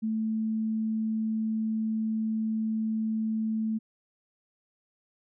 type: tone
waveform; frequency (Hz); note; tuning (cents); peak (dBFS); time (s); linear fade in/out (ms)
sine; 220; A3; 0; -26; 0.02-3.79; 20
effects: none